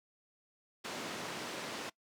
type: band-pass noise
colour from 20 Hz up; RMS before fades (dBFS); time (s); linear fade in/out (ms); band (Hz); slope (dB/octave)
pink; -42; 0.84-1.9; 10; 220 to 6100; 12
effects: noise-tail reverb RT60 0.1 s tail -22 dB re dry + high-pass 100 Hz 12 dB/octave

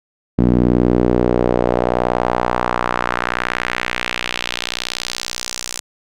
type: tone with band-pass filter sweep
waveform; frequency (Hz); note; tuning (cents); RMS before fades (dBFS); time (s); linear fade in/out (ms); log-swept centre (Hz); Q
sawtooth; 60.7; B1; -29; -18; 0.38-5.8; 5; 240 to 7100; 1.6
effects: none

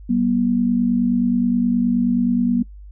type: tone pair together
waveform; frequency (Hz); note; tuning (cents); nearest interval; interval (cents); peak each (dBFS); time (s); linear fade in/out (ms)
sine; 191.21 / 240.7; G3 / B3; -43 / -44; major third; 399; -21 / -16; 0.09-2.63; 10
effects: noise-tail reverb RT60 0.1 s tail -23 dB re dry + added 50 Hz sine -36 dBFS peak until 2.91 s

